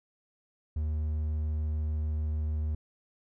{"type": "tone", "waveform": "triangle", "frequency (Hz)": 76.7, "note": "D#2", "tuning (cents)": -24, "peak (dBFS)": -26, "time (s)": [0.76, 2.75], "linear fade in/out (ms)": 5, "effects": []}